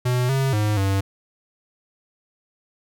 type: tone with pitch steps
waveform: square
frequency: 124.5 / 134.8 / 105.7 / 97.5 Hz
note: B2 / C#3 / G#2 / G2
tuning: +14 / -48 / +31 / -9 cents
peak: -19 dBFS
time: 0.05-1.01 s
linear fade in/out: 10 ms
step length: 240 ms
effects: none